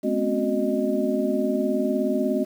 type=tone cluster; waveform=sine; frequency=214.1 / 250.8 / 270.5 / 367.9 / 615 Hz; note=A3 / B3 / C#4 / F#4 / D#5; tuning=-47 / +27 / -42 / -10 / -20 cents; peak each=-27 dBFS; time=0.03-2.45 s; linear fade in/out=20 ms; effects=8-bit